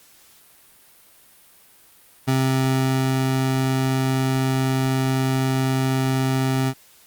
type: tone with ADSR envelope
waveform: 25% pulse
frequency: 132 Hz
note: C3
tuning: 16 cents sharp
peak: -13 dBFS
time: 2.27-6.74 s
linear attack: 17 ms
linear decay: 850 ms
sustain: -2 dB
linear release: 58 ms
effects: white hiss -52 dBFS RMS until 7.06 s + Opus 48 kbps